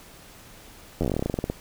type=slowing click train; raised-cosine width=2 ms; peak=-12 dBFS; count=18; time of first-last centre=1.01-1.5 s; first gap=11 ms; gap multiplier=1.11; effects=pink hiss -48 dBFS RMS until 1.6 s